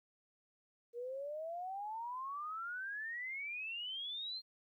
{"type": "exponential sweep", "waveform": "sine", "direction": "up", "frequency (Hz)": [466.2, 4237], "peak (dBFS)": -40, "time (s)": [0.93, 4.42], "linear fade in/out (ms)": 50, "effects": ["13-bit"]}